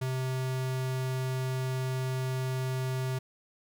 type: tone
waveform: square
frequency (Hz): 129.9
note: C3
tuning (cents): -12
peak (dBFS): -30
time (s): 0.01-3.19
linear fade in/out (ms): 10
effects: none